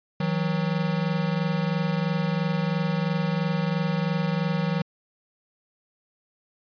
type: tone pair together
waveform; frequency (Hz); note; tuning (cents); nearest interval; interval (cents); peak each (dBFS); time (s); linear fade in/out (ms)
square; 160 / 182.98; D#3 / F#3; +49 / -19; major second; 232; -26 / -27; 0.2-4.82; 5
effects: resampled to 11025 Hz